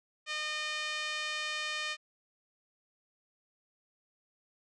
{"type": "tone with band-pass filter", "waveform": "5% pulse", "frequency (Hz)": 610, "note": "D#5", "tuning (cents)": -34, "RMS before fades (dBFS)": -36, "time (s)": [0.26, 1.97], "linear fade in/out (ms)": 50, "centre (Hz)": 2100, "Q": 1.1, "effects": ["resampled to 24000 Hz"]}